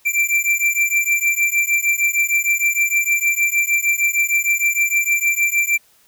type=beating tone pair; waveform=square; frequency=2349 / 2355.5 Hz; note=D7 / D7; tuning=0 / +5 cents; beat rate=6.5 Hz; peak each=-19 dBFS; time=0.05-5.78 s; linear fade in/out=20 ms; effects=white hiss -55 dBFS RMS until 6.07 s